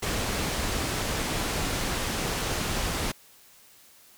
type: low-pass noise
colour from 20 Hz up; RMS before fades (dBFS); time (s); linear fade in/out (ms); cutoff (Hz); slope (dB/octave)
pink; -29; 0.02-3.12; 10; 10000; 12
effects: white hiss -55 dBFS RMS until 4.17 s